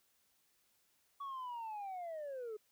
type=linear sweep; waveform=sine; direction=down; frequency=1134 to 415.3 Hz; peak=-39 dBFS; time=1.2-2.57 s; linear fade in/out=10 ms; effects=tanh soft clip ceiling -40 dBFS + white hiss -75 dBFS RMS until 2.71 s